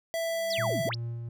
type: tone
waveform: square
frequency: 662 Hz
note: E5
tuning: 7 cents sharp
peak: -29 dBFS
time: 0.14-0.89 s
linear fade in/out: 0 ms
type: tone with exponential growth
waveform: sine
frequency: 196 Hz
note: G3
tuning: in tune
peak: -37 dBFS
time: 0.14-0.7 s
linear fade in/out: 2 ms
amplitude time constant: 120 ms
type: exponential two-way sweep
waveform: sine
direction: down then up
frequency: 5880 to 109 to 5880 Hz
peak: -31 dBFS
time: 0.5-0.95 s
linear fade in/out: 5 ms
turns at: 0.84 s
type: tone with tremolo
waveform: triangle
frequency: 117.4 Hz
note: A#2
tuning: 13 cents sharp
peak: -29 dBFS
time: 0.58-1.29 s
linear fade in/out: 5 ms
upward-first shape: sine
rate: 2.7 Hz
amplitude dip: 35%
effects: none